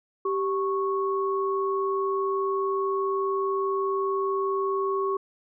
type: tone pair together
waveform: sine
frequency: 390 / 1103.8 Hz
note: G4 / C#6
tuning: -9 / -8 cents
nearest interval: octave + tritone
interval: 1801 cents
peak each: -25 / -28 dBFS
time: 0.25-5.17 s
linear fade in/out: 5 ms
effects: none